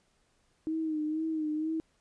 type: tone with vibrato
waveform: sine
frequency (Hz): 312.6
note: D#4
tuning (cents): +8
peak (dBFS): -29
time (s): 0.67-1.8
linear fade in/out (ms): 0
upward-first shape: sine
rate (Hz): 2.1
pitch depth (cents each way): 49
effects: pink hiss -71 dBFS RMS until 2 s + resampled to 22050 Hz